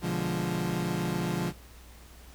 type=chord; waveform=30% pulse; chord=B diminished seventh; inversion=none; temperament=equal; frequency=123.47 / 146.83 / 174.61 / 207.7 Hz; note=B2 / D3 / F3 / Ab3; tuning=0 / 0 / 0 / 0 cents; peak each=-34 / -32 / -28 / -34 dBFS; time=0.01-1.53 s; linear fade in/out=50 ms; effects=added 60 Hz sine -49 dBFS peak until 2.34 s + pink hiss -54 dBFS RMS until 2.34 s